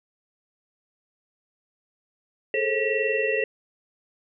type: tone cluster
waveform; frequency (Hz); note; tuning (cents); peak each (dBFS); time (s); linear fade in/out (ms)
sine; 423.2 / 444.4 / 536 / 1932 / 2712; G#4 / A4 / C5 / B6 / E7; +33 / +17 / +42 / -39 / +49; -28; 2.54-3.44; 2
effects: none